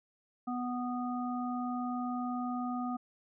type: harmonic tone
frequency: 246.9 Hz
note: B3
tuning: in tune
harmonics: 1 / 3 / 5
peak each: -34 / -39 / -41 dBFS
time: 0.47-2.97 s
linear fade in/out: 10 ms
effects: none